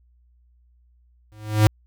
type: tone with exponential growth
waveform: square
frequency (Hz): 107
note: A2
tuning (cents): -48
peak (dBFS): -10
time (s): 1.32-1.67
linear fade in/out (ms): 0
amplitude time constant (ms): 75
effects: added 60 Hz sine -55 dBFS peak until 1.86 s